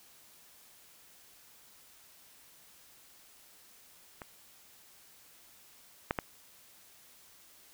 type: clicks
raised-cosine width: 0.5 ms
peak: -27 / -14 / -16 dBFS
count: 3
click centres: 4.218 / 6.109 / 6.188 s
effects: white hiss -59 dBFS RMS until 7.73 s